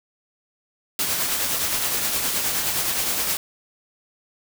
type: noise with tremolo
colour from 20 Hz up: white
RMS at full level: -22 dBFS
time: 0.99-3.37 s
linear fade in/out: 2 ms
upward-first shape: triangle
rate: 9.6 Hz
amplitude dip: 40%
effects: none